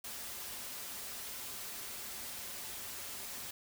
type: noise with comb filter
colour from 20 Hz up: white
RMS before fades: -44 dBFS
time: 0.04-3.51 s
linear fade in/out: 5 ms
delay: 6.3 ms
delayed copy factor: -0.5
effects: none